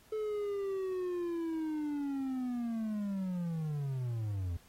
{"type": "linear sweep", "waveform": "triangle", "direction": "down", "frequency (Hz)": [435.9, 82.3], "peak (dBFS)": -31, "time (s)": [0.12, 4.57], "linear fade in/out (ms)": 5, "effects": ["pink hiss -63 dBFS RMS until 4.68 s", "AAC 48 kbps"]}